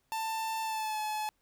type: tone with pitch glide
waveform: 45% pulse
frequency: 889 to 856.2 Hz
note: A5 to A5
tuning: +18 to -47 cents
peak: -32 dBFS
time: 0.12-1.29 s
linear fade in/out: 0 ms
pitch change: -65 cents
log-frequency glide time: 0.62-1 s
effects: pink hiss -75 dBFS RMS until 1.41 s